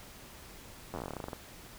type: slowing click train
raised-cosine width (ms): 1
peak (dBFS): -24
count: 17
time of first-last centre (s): 0.94-1.332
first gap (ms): 10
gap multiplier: 1.11
effects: pink hiss -51 dBFS RMS until 1.78 s